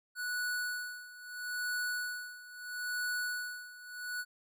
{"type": "tone with tremolo", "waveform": "square", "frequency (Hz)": 1474, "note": "F#6", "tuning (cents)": -7, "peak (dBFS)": -33, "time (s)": [0.15, 4.25], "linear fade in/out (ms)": 50, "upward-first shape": "sine", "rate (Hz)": 0.76, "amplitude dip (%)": 85, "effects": []}